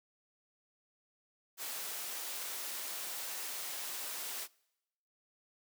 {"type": "high-pass noise", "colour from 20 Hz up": "white", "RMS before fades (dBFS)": -41, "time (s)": [1.57, 4.48], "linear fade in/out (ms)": 50, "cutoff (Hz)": 390, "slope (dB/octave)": 12, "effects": ["noise-tail reverb RT60 0.9 s tail -25 dB re dry"]}